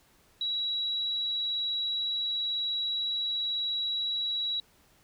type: tone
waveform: sine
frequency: 3893 Hz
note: B7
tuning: 26 cents flat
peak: -28 dBFS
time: 0.41-4.6 s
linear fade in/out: 2 ms
effects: pink hiss -63 dBFS RMS until 5.03 s